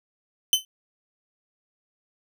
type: tone with exponential decay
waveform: sawtooth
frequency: 3051 Hz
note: G7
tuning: 48 cents flat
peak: -9 dBFS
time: 0.53-0.65 s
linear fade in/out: 1 ms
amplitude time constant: 24 ms
effects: none